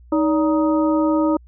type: harmonic tone with a mistuned harmonic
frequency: 312.7 Hz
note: D#4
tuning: 9 cents sharp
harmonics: 1 / 2 / 3 / 4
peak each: -16 / -22 / -26 / -28 dBFS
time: 0.12-1.37 s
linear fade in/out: 5 ms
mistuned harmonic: 2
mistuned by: -140 cents
effects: added 60 Hz sine -43 dBFS peak until 1.47 s